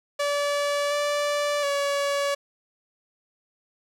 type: tone with pitch steps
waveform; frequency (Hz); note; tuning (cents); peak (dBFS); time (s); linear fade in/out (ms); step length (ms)
sawtooth; 576 / 583 / 566; D5 / D5 / C#5; -34 / -13 / +36; -19; 0.19-2.35; 10; 720
effects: low-pass 9000 Hz 12 dB/octave + 9-bit